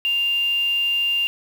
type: tone with quantisation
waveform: sine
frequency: 2794 Hz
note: F7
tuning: in tune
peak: -18 dBFS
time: 0.05-1.27 s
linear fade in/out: 0 ms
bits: 6
effects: none